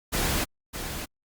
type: noise with echo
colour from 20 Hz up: pink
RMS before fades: -26 dBFS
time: 0.12-0.45 s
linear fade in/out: 20 ms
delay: 610 ms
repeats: 1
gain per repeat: -8 dB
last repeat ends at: 1.06 s
effects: Opus 48 kbps